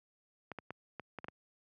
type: clicks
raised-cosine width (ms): 0.5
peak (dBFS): -27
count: 7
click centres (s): 0.517 / 0.587 / 0.706 / 0.997 / 1.187 / 1.244 / 1.284
effects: high-pass 100 Hz 12 dB/octave